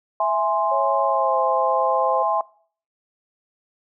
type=chord; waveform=sine; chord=E augmented; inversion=none; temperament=equal; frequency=659.3 / 830.6 / 1046.5 Hz; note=E5 / G#5 / B#5; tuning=0 / 0 / 0 cents; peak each=-22 dBFS; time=0.2-2.41 s; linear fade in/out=2 ms
type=tone with pitch glide; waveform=sine; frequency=551 to 522.8 Hz; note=C#5 to C5; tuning=-11 to -1 cents; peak=-23 dBFS; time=0.71-2.23 s; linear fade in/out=10 ms; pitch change=-90 cents; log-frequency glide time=1.03-1.38 s
effects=noise-tail reverb RT60 0.5 s tail -22 dB re dry